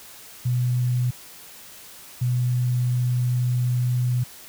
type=tone pair in turn; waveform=sine; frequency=123.9 / 123.9 Hz; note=B2 / B2; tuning=+6 / +6 cents; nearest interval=unison; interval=0 cents; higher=neither; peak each=-19 dBFS; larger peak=neither; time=0.45-1.11 / 2.21-4.24 s; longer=second; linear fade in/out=10 ms; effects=white hiss -44 dBFS RMS until 4.48 s